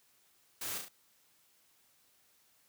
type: noise with echo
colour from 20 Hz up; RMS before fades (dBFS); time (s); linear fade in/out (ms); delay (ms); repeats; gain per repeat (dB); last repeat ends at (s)
white; -40; 0.61-0.78; 5; 35; 3; -4; 0.885
effects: white hiss -69 dBFS RMS until 2.68 s + high-pass 60 Hz 12 dB/octave